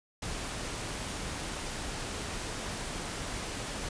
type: noise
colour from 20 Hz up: pink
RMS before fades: -37 dBFS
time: 0.22-3.89 s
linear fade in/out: 5 ms
effects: resampled to 22050 Hz